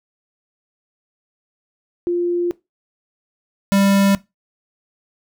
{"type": "tone pair in turn", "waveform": ["sine", "square"], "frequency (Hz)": [349.2, 197.57], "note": ["F4", "G3"], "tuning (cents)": [0, 14], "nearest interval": "minor seventh", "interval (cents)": 986, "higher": "first", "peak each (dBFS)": [-16, -13], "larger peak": "second", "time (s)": [[2.07, 2.51], [3.72, 4.15]], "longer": "first", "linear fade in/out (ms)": 0, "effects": ["noise-tail reverb RT60 0.2 s tail -19 dB re dry"]}